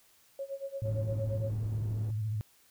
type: tone with tremolo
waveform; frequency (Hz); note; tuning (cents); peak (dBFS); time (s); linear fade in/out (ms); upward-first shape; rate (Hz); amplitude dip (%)
sine; 549; C#5; -17; -33; 0.39-1.5; 2; sine; 8.7; 90
type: tone with vibrato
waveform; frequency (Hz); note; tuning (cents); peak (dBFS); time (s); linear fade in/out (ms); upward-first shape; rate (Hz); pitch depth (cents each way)
sine; 107.7; A2; -37; -30; 0.82-2.41; 0; square; 14; 53
type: low-pass noise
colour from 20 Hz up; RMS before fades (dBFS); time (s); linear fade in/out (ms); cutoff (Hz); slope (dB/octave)
white; -44; 0.85-2.11; 5; 200; 12
effects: white hiss -64 dBFS RMS until 2.7 s